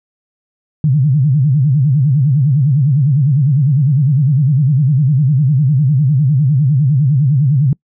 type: tone with vibrato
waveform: sine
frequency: 139.9 Hz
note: C#3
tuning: 16 cents sharp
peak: -8 dBFS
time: 0.84-7.73 s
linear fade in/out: 2 ms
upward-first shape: sine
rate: 9.9 Hz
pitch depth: 200 cents each way
effects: noise-tail reverb RT60 0.1 s tail -26 dB re dry